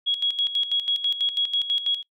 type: tone with tremolo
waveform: sine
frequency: 3322 Hz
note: G#7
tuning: in tune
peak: -19 dBFS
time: 0.06-2.03 s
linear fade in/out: 20 ms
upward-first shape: square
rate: 6.1 Hz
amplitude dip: 70%
effects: noise-tail reverb RT60 0.1 s tail -23 dB re dry